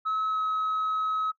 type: tone with pitch glide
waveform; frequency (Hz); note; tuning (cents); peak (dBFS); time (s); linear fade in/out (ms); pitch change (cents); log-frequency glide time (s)
sine; 1289 to 1280.1; E6 to D#6; -39 to +49; -23; 0.05-1.32; 20; -12; 0.29-0.39
effects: noise-tail reverb RT60 0.1 s tail -23 dB re dry + tanh soft clip ceiling -23 dBFS